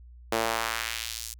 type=tone with high-pass filter sweep; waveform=sawtooth; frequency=113.5 Hz; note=A#2; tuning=46 cents flat; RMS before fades=-31 dBFS; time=0.32-1.34 s; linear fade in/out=5 ms; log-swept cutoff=430 to 7100 Hz; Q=1.1; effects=added 60 Hz sine -46 dBFS peak until 1.39 s